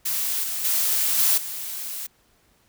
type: noise with level steps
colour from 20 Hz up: blue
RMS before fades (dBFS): -25 / -28 / -22 / -19 / -32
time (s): 0.05-2.07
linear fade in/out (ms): 10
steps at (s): 0.43 / 0.64 / 1.18 / 1.37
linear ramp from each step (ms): 10
effects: pink hiss -62 dBFS RMS until 2.68 s